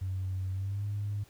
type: tone with pitch glide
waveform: sine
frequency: 94 to 102.51 Hz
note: F#2 to G#2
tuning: +28 to -22 cents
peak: -30 dBFS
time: 0.01-1.24 s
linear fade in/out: 10 ms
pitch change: +150 cents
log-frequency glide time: 0.51-0.85 s
effects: tanh soft clip ceiling -26 dBFS + pink hiss -61 dBFS RMS until 1.29 s